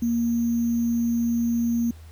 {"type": "tone with sample-and-hold", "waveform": "sine", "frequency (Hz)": 234.2, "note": "A#3", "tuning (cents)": 8, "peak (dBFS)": -20, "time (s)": [0.02, 1.91], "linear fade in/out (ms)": 5, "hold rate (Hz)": 6300, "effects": ["added 80 Hz sine -41 dBFS peak until 2.11 s", "pink hiss -55 dBFS RMS until 2.11 s"]}